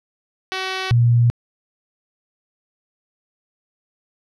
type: tone pair in turn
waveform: 5% pulse / sine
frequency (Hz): 377.6 / 118.94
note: F#4 / A#2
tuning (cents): +35 / +35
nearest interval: octave + minor sixth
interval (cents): 2000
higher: first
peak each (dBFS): -11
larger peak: neither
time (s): 0.52-0.91 / 0.91-1.3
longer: neither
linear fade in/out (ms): 0
effects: low-pass 5000 Hz 12 dB/octave